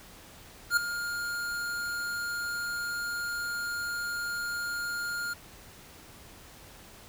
square tone with ADSR envelope, 1412 Hz, F6, 19 cents sharp, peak -20 dBFS, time 0.7-5.34 s, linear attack 69 ms, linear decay 6 ms, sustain -12 dB, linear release 13 ms, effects pink hiss -51 dBFS RMS until 7.08 s

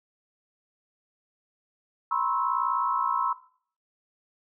sine tone cluster, 962 / 1023 / 1082 / 1307 Hz, B5 / C6 / C#6 / E6, -46 / -39 / -42 / -15 cents, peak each -29 dBFS, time 2.11-3.33 s, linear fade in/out 5 ms, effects noise-tail reverb RT60 0.5 s tail -17 dB re dry

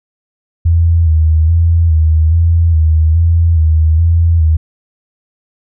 sine tone with vibrato, 81.4 Hz, E2, 21 cents flat, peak -6 dBFS, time 0.65-4.57 s, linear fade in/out 10 ms, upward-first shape square, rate 1.2 Hz, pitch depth 47 cents each way, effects none

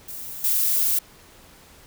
violet noise with level steps, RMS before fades -35 / -21 dBFS, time 0.08-0.99 s, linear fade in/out 5 ms, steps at 0.44 s, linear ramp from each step 2 ms, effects pink hiss -50 dBFS RMS until 1.86 s

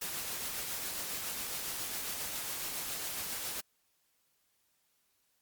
white noise with tremolo, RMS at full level -37 dBFS, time 0.01-3.61 s, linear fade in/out 10 ms, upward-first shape triangle, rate 7.3 Hz, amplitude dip 30%, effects white hiss -75 dBFS RMS until 5.41 s + Opus 48 kbps

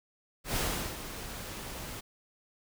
pink noise with ADSR envelope, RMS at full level -30 dBFS, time 0.44-2.01 s, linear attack 120 ms, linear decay 390 ms, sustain -11 dB, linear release 14 ms, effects none

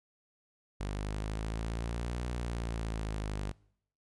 sawtooth exponential two-way sweep, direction up then down, 49.42 to 60.9 to 49.93 Hz, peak -30 dBFS, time 0.8-3.52 s, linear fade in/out 10 ms, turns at 2.26 s, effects noise-tail reverb RT60 0.7 s tail -24 dB re dry + resampled to 24000 Hz

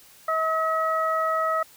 harmonic tone, 641 Hz, E5, 49 cents flat, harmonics 1 / 2 / 3, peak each -26 / -23 / -34 dBFS, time 0.28-1.63 s, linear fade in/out 5 ms, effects white hiss -52 dBFS RMS until 1.76 s

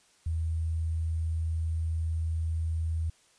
sine tone with sample-and-hold, 81.2 Hz, E2, 26 cents flat, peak -27 dBFS, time 0.26-3.1 s, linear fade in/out 5 ms, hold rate 8820 Hz, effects white hiss -63 dBFS RMS until 3.38 s + resampled to 22050 Hz

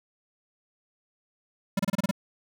square tone bursts, 196 Hz, G3, in tune, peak -23 dBFS, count 7, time 1.77-2.112 s, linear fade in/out 5 ms, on 24 ms, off 29 ms, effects none

